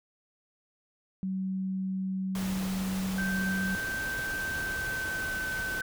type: tone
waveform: sine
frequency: 189.4 Hz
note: F#3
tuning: 41 cents sharp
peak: -29 dBFS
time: 1.23-3.75 s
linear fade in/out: 0 ms
type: noise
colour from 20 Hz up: pink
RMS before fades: -39 dBFS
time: 2.35-5.81 s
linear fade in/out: 2 ms
type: tone with pitch glide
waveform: sine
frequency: 1556 to 1531.9 Hz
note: G6 to G6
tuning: -13 to -40 cents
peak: -31 dBFS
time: 3.18-5.82 s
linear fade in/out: 2 ms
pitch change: -27 cents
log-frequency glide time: 4.55-5.31 s
effects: none